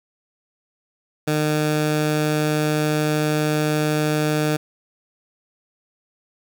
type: tone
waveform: 15% pulse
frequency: 152.2 Hz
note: D#3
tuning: 38 cents flat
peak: -12 dBFS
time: 1.27-4.57 s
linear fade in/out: 10 ms
effects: none